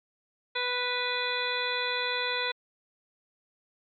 harmonic tone with a mistuned harmonic, 493.9 Hz, B4, in tune, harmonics 1 / 2 / 3 / 4 / 5 / 7 / 8, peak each -35 / -35 / -35 / -35 / -35 / -35 / -35 dBFS, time 0.55-2.52 s, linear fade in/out 10 ms, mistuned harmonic 8, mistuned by +21 cents, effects MP3 64 kbps

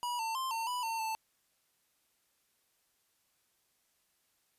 square tone with pitch steps, 970 / 900 / 1050 / 906 / 988 / 904 / 886 Hz, B5 / A5 / C6 / A#5 / B5 / A5 / A5, -31 / +39 / +6 / -50 / 0 / +47 / +12 cents, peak -34 dBFS, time 0.03-1.15 s, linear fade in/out 0 ms, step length 160 ms, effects white hiss -75 dBFS RMS until 4.58 s + resampled to 32000 Hz

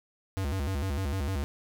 square tone with vibrato, 82.2 Hz, E2, 4 cents flat, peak -29 dBFS, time 0.37-1.44 s, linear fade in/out 0 ms, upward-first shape square, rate 6.6 Hz, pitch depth 270 cents each way, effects none

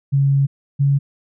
sine tone pair in turn, 138.59 / 139.88 Hz, C#3 / C#3, 0 / +16 cents, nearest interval unison, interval 16 cents, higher second, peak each -12 / -12 dBFS, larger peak neither, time 0.12-0.47 / 0.79-0.99 s, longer first, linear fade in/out 20 ms, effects none

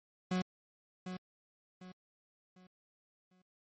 40% pulse tone with echo, 183.6 Hz, F#3, 13 cents flat, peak -30 dBFS, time 0.31-0.42 s, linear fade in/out 5 ms, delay 750 ms, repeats 4, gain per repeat -9 dB, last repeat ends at 3.42 s, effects low-pass 7000 Hz 12 dB/octave + MP3 32 kbps

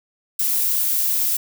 violet noise, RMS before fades -20 dBFS, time 0.39-1.37 s, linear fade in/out 5 ms, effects none

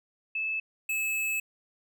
sine / square tone pair in turn, 2614 / 2600 Hz, E7 / E7, -15 / -24 cents, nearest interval unison, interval 9 cents, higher first, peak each -28 dBFS, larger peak neither, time 0.35-0.6 / 0.89-1.4 s, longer second, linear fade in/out 5 ms, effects none

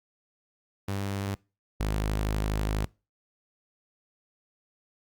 sawtooth tone pair in turn, 99 / 52.22 Hz, G2 / G#1, +18 / +10 cents, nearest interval major seventh, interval 1108 cents, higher first, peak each -25 / -22 dBFS, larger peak second, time 0.88-1.35 / 1.8-2.85 s, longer second, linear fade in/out 5 ms, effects noise-tail reverb RT60 0.3 s tail -24 dB re dry + Opus 48 kbps

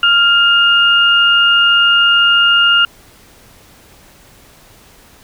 sine tone pair together, 1396.9 / 2831 Hz, F6 / F7, 0 / +23 cents, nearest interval octave, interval 1223 cents, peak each -10 dBFS, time 0.03-2.85 s, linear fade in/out 2 ms, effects pink hiss -44 dBFS RMS until 5.23 s

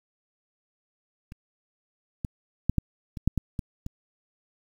clicks, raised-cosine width 5 ms, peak -29 / -17 / -9 / -10 / -23 / -8 / -13 / -17 / -21 dBFS, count 9, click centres 1.321 / 2.248 / 2.696 / 2.783 / 3.172 / 3.276 / 3.377 / 3.592 / 3.864 s, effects 8-bit

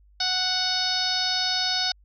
harmonic tone, 740 Hz, F#5, in tune, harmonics 1 / 2 / 3 / 4 / 5 / 6 / 7 / 8, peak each -32 / -32 / -37 / -36 / -28 / -28 / -28 / -38 dBFS, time 0.2-1.92 s, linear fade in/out 5 ms, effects added 50 Hz sine -53 dBFS peak until 2.04 s

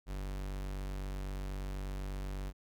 45% pulse tone, 48.12 Hz, G1, 31 cents flat, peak -37 dBFS, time 0.06-2.53 s, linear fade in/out 50 ms, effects none

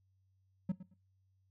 triangle tone with echo, 185 Hz, F#3, in tune, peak -28 dBFS, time 0.69-0.72 s, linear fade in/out 5 ms, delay 110 ms, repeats 2, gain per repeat -15 dB, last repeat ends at 0.94 s, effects noise-tail reverb RT60 0.3 s tail -19 dB re dry + added 95 Hz sine -70 dBFS peak until 1.5 s

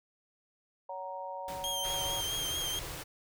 harmonic tone, 186.9 Hz, F#3, 18 cents sharp, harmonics 3 / 4 / 5, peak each -42 / -44 / -40 dBFS, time 0.89-2.21 s, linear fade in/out 5 ms
pink noise with exponential decay, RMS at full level -43 dBFS, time 1.48-2.5 s, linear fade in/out 2 ms, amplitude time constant 220 ms
sawtooth tone with vibrato, 3197 Hz, G7, 33 cents sharp, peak -30 dBFS, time 1.64-2.79 s, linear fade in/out 0 ms, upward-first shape triangle, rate 4.5 Hz, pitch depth 43 cents each way
pink band-stop noise, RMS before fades -41 dBFS, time 1.83-3.04 s, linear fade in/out 20 ms, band 170 to 290 Hz, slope 96 dB/octave
effects none

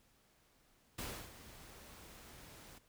pink noise with ADSR envelope, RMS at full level -42 dBFS, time 0.98-2.79 s, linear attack 8 ms, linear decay 300 ms, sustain -14 dB, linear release 15 ms, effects pink hiss -71 dBFS RMS until 2.88 s

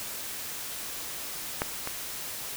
clicks, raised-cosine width 0.5 ms, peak -11 / -17 dBFS, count 2, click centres 1.619 / 1.874 s, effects white hiss -37 dBFS RMS until 2.56 s

